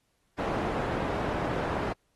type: low-pass noise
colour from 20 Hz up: white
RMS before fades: -31 dBFS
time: 0.38-1.93 s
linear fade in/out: 10 ms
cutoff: 820 Hz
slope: 12 dB/octave
effects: pink hiss -74 dBFS RMS until 2.15 s + AAC 32 kbps